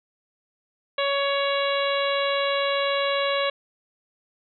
harmonic tone, 559 Hz, C#5, 14 cents sharp, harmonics 1 / 2 / 3 / 4 / 5 / 6 / 7, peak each -24 / -28 / -32 / -32 / -32 / -33 / -33 dBFS, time 0.98-3.5 s, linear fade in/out 5 ms, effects none

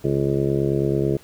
harmonic tone, 69.2 Hz, C#2, 2 cents flat, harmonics 1 / 2 / 3 / 4 / 5 / 6 / 7 / 8 / 9, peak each -35 / -23 / -29 / -32 / -23 / -24 / -34 / -35 / -33 dBFS, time 0.04-1.17 s, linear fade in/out 5 ms, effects pink hiss -50 dBFS RMS until 1.23 s

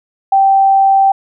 sine tone, 780 Hz, G5, 9 cents flat, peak -6 dBFS, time 0.32-1.12 s, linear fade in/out 5 ms, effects none

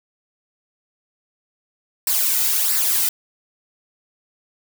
blue noise with flanger, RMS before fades -19 dBFS, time 2.07-3.09 s, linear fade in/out 2 ms, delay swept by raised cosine 0.3 to 1.8 ms, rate 1.5 Hz, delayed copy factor -0.65, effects none

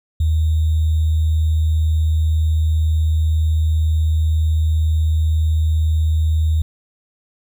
sine tone with sample-and-hold, 79 Hz, D#2, 27 cents sharp, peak -13 dBFS, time 0.2-6.62 s, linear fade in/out 5 ms, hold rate 3675 Hz, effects none

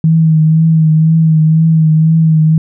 sine tone with vibrato, 159.3 Hz, D#3, 41 cents sharp, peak -5 dBFS, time 0.04-2.58 s, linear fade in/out 2 ms, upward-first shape triangle, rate 2 Hz, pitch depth 39 cents each way, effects none

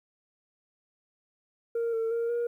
sine tone with pitch steps, 464.4 / 452 / 464.8 / 474.1 Hz, A#4 / A4 / A#4 / A#4, -7 / +47 / -5 / +29 cents, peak -24 dBFS, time 1.75-2.47 s, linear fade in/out 5 ms, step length 180 ms, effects tanh soft clip ceiling -25 dBFS + 11-bit

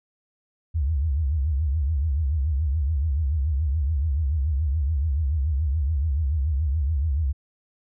sine tone with vibrato, 73.42 Hz, D2, in tune, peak -20 dBFS, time 0.74-7.33 s, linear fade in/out 20 ms, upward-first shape triangle, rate 7 Hz, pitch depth 250 cents each way, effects none

